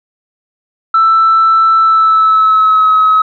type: tone with pitch glide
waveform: sine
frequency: 1326 to 1279.4 Hz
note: E6 to D#6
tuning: +10 to +48 cents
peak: -4 dBFS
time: 0.94-3.22 s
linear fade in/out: 5 ms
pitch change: -62 cents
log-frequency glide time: 1.78-2.89 s
effects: tanh soft clip ceiling -2 dBFS